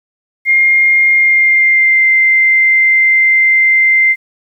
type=tone with pitch glide; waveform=sine; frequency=2124 to 2085 Hz; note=C7 to C7; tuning=+25 to -7 cents; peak=-6 dBFS; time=0.45-4.16 s; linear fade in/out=50 ms; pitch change=-32 cents; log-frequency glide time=1.13-2.08 s; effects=8-bit